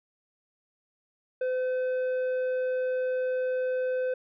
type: tone with tanh clipping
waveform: sine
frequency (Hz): 510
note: C5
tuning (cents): -44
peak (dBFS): -27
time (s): 1.41-4.14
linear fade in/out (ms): 5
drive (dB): 7
effects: none